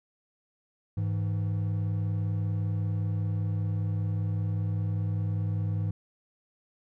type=tone pair together; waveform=triangle; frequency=102.8 / 162.96 Hz; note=G#2 / E3; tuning=-17 / -20 cents; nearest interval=minor sixth; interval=797 cents; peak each=-25 / -32 dBFS; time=0.97-5.91 s; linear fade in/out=5 ms; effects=none